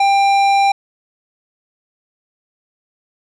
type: tone with tanh clipping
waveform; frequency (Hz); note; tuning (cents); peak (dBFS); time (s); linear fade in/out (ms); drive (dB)
sine; 793; G5; +20; -12; 0-0.72; 5; 14
effects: none